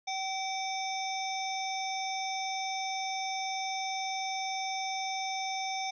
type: harmonic tone with a mistuned harmonic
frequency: 767 Hz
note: G5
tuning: 38 cents flat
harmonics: 1 / 3 / 5 / 7 / 8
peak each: -34 / -39 / -41 / -42 / -43 dBFS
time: 0.07-5.91 s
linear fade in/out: 10 ms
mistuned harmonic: 5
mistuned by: -95 cents
effects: none